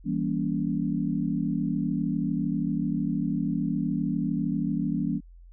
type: chord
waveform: sine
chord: E diminished seventh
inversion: none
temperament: just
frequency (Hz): 164.81 / 197.78 / 237.3 / 284.8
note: E3 / G3 / Bb3 / Db4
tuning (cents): 0 / +16 / +31 / +47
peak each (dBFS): -30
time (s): 0.04-5.21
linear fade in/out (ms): 50
effects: added 43 Hz sine -46 dBFS peak until 5.52 s

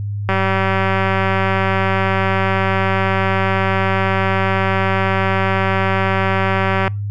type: click train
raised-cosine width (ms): 0.5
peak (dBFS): -3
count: 1266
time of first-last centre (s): 0.29-6.879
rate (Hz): 192
effects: noise-tail reverb RT60 0.3 s tail -26 dB re dry + added 102 Hz sine -20 dBFS peak until 7.1 s

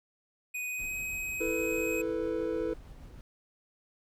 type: tone with pitch glide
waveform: square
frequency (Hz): 2489 to 2527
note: D#7 to D#7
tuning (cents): 0 to +26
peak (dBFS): -34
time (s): 0.54-2.02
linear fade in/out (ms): 10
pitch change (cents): +26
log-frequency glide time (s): 0.67-0.96
type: noise with tremolo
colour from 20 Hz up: brown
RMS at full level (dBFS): -47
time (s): 0.79-3.21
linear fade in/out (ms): 0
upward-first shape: sine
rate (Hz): 6.3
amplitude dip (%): 25
type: chord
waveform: triangle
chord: E suspended fourth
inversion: none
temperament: just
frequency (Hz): 329.6 / 439.5 / 494.4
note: E4 / A4 / B4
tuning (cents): 0 / -2 / +2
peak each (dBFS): -32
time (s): 1.4-2.74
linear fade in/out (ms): 10
effects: none

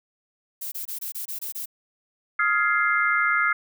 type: noise bursts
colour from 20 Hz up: violet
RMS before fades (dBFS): -32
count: 8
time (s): 0.61-1.658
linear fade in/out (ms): 10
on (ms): 110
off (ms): 24
type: chord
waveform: sine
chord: F minor seventh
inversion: third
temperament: just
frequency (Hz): 1257.2 / 1396.9 / 1676.3 / 2095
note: Eb6 / F6 / Ab6 / C7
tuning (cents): +18 / 0 / +16 / +2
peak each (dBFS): -25 / -23 / -27 / -24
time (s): 2.39-3.53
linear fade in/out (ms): 5
effects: none

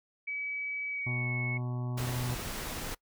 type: tone with pitch glide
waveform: sine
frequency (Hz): 2283 to 2200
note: D7 to C#7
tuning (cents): -50 to -14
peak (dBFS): -33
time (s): 0.27-1.58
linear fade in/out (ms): 10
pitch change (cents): -64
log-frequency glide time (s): 0.9-1.29
type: harmonic tone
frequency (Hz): 123.47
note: B2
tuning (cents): 0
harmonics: 1 / 2 / 3 / 5 / 6 / 7 / 8 / 9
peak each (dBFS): -32 / -42 / -47 / -51 / -53 / -52 / -56 / -52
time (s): 1.06-2.35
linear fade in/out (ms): 10
type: noise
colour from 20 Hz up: pink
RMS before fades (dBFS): -38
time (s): 1.97-2.95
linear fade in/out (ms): 10
effects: noise-tail reverb RT60 0.1 s tail -23 dB re dry

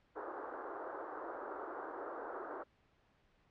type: band-pass noise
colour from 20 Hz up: pink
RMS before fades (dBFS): -45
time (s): 0.15-2.64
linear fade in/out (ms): 20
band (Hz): 320 to 1500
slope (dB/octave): 48
effects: pink hiss -72 dBFS RMS until 3.5 s + low-pass 3000 Hz 12 dB/octave

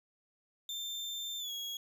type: tone with pitch glide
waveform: 35% pulse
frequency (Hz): 3578 to 3319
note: A7 to G#7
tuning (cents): +28 to -2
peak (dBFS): -36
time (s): 0.69-1.77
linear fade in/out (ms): 2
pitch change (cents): -130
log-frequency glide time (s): 1.39-1.51
effects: none

